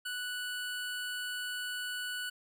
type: tone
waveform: 25% pulse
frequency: 1480 Hz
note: F#6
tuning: in tune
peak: -32 dBFS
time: 0.05-2.3 s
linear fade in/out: 10 ms
effects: none